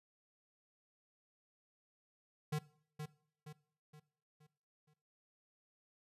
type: tone with echo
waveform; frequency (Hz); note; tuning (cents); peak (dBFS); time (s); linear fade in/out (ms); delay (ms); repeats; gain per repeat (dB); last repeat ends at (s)
square; 151.4; D#3; -47; -35; 2.52-2.59; 10; 470; 5; -7; 4.94
effects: noise-tail reverb RT60 0.6 s tail -20 dB re dry + resampled to 32000 Hz